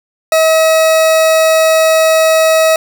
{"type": "tone", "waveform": "40% pulse", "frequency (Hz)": 640, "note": "D#5", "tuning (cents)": 49, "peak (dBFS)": -6, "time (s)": [0.32, 2.76], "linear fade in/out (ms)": 2, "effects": []}